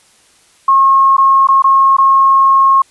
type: tone with dropouts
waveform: sine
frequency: 1082 Hz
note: C#6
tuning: 42 cents flat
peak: -5 dBFS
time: 0.68-2.82 s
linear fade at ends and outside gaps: 5 ms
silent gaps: 1.168-1.18 / 1.472-1.486 / 1.622-1.641 / 1.968-1.983 s
effects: white hiss -49 dBFS RMS until 2.9 s + resampled to 24000 Hz